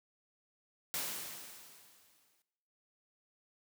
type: noise with exponential decay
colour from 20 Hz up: white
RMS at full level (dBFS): -36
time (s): 0.94-2.42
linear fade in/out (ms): 0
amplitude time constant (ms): 320
effects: noise-tail reverb RT60 1.0 s tail -17 dB re dry + high-pass 100 Hz 12 dB/octave